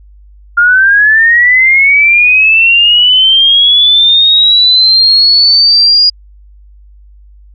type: linear sweep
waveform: sine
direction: up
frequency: 1396.9 to 4883 Hz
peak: -3 dBFS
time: 0.57-6.1 s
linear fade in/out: 10 ms
effects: added 50 Hz sine -35 dBFS peak until 7.54 s